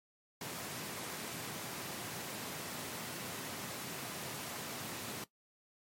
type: high-pass noise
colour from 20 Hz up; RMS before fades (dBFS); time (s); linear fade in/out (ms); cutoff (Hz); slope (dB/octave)
pink; -43; 0.41-5.24; 2; 120; 24
effects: noise-tail reverb RT60 0.1 s tail -17 dB re dry + MP3 64 kbps